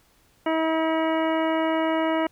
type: harmonic tone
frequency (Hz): 321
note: E4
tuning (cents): -46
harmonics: 1 / 2 / 3 / 4 / 5 / 6 / 7 / 9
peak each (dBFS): -24 / -25 / -29 / -33 / -38 / -36 / -37 / -39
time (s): 0.46-2.27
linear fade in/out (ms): 5
effects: pink hiss -61 dBFS RMS until 2.31 s